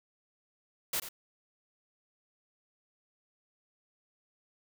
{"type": "noise with echo", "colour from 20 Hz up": "white", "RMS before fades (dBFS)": -32, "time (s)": [0.93, 1], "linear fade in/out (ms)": 5, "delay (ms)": 89, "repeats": 1, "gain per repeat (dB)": -11, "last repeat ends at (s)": 1.089, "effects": []}